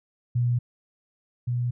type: tone pair in turn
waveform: sine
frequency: 121.3 / 121.95 Hz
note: B2 / B2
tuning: -31 / -21 cents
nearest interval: unison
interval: 10 cents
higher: second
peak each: -20 / -23 dBFS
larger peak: first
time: 0.35-0.59 / 1.47-1.71 s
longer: neither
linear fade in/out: 10 ms
effects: none